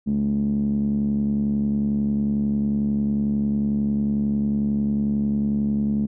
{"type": "tone with low-pass filter", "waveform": "5% pulse", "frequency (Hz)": 71.1, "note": "C#2", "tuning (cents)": 45, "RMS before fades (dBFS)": -22, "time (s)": [0.06, 6.07], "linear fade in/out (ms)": 20, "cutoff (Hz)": 220, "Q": 7.5, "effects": []}